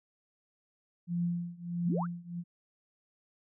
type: tone with tremolo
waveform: sine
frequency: 173.1 Hz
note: F3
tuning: 15 cents flat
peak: -27 dBFS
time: 1.07-2.44 s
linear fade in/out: 50 ms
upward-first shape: triangle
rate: 1.5 Hz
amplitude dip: 95%
type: exponential sweep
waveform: sine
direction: up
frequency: 122.8 to 1661.2 Hz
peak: -33 dBFS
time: 1.84-2.07 s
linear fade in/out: 50 ms
effects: none